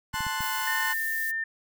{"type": "chord", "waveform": "30% pulse", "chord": "F# diminished", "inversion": "first", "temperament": "equal", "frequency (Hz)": [880, 1046.5, 1480], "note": ["A5", "C6", "F#6"], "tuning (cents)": [0, 0, 0], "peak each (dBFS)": -30, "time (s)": [0.13, 0.94], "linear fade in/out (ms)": 20}
{"type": "clicks", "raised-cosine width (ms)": 5, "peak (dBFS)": -26, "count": 4, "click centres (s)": [0.141, 0.206, 0.267, 0.406]}
{"type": "noise", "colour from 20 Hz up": "violet", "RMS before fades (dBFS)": -36, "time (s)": [0.4, 1.32], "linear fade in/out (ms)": 20}
{"type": "tone", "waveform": "sine", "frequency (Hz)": 1800, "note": "A6", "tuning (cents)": 39, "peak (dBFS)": -27, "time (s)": [0.67, 1.44], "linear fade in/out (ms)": 5}
{"effects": []}